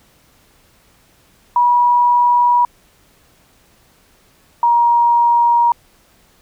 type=tone pair in turn; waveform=sine; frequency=968 / 946.4 Hz; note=B5 / A#5; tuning=-35 / +26 cents; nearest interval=unison; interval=39 cents; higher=first; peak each=-9 dBFS; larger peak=neither; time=1.56-2.65 / 4.63-5.72 s; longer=neither; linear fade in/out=2 ms; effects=pink hiss -53 dBFS RMS until 6.41 s